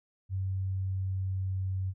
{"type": "tone with pitch glide", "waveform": "sine", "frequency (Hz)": [95.2, 94.54], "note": ["F#2", "F#2"], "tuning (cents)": [50, 38], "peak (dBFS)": -29, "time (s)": [0.29, 1.94], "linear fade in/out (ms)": 50, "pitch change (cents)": -12, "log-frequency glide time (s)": [0.59, 1.76], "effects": []}